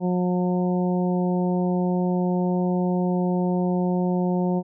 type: harmonic tone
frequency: 180.1 Hz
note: F#3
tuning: 46 cents flat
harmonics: 1 / 2 / 3 / 4 / 5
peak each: -21 / -27 / -31 / -33 / -35 dBFS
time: 0-4.63 s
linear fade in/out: 50 ms
effects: none